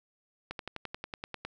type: slowing click train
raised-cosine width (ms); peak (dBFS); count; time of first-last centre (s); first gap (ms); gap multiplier
0.3; -21; 11; 0.51-1.45; 82; 1.03
effects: none